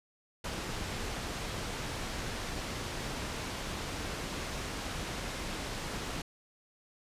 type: low-pass noise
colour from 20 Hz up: pink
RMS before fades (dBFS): -38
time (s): 0.44-6.22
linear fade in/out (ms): 5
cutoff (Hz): 7100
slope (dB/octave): 12
effects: resampled to 32000 Hz